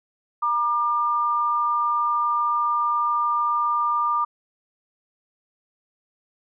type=tone pair together; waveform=sine; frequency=950.9 / 1198 Hz; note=A#5 / D6; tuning=+34 / +34 cents; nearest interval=major third; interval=400 cents; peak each=-26 / -20 dBFS; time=0.42-4.25 s; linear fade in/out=10 ms; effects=none